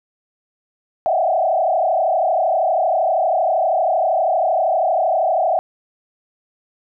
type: tone with frequency modulation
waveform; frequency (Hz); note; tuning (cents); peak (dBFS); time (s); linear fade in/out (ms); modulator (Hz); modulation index
sine; 698.5; F5; 0; -14; 1.06-5.59; 0; 32.7; 2.4
effects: none